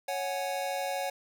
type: chord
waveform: square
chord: C# suspended fourth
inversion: none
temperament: just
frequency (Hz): 554.4 / 739.2 / 831.5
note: C#5 / F#5 / G#5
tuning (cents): 0 / -2 / +2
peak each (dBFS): -35 / -35 / -39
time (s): 0.08-1.1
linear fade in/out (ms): 5
effects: 10-bit